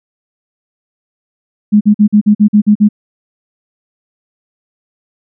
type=tone bursts; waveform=sine; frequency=209.1 Hz; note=G#3; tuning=12 cents sharp; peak=-3 dBFS; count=9; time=1.72-2.889 s; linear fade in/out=20 ms; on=89 ms; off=46 ms; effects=none